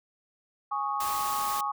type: chord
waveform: sine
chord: Ab suspended fourth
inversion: none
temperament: just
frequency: 830.6 / 1107.5 / 1245.9 Hz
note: Ab5 / Db6 / Eb6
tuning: 0 / -2 / +2 cents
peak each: -32 / -30 / -35 dBFS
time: 0.71-1.72 s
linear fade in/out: 10 ms
type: noise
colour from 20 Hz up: white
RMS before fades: -36 dBFS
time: 1-1.61 s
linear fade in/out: 5 ms
effects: none